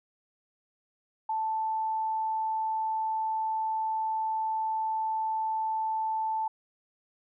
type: tone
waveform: sine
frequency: 880 Hz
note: A5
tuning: in tune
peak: -27 dBFS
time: 1.29-6.48 s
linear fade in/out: 5 ms
effects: none